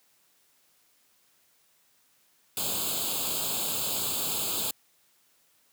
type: noise with comb filter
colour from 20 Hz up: white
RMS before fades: -30 dBFS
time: 2.57-4.71 s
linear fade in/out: 2 ms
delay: 0.26 ms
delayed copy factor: +0.9
effects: white hiss -66 dBFS RMS until 5.72 s + high-pass 100 Hz 12 dB/octave